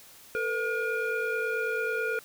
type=tone cluster; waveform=sine; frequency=446.6 / 495.8 / 1429 / 2407 Hz; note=A4 / B4 / F6 / D7; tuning=+26 / +7 / +39 / +42 cents; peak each=-30 / -34 / -29 / -37 dBFS; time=0.35-2.19 s; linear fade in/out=0 ms; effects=tanh soft clip ceiling -21 dBFS + white hiss -52 dBFS RMS until 2.24 s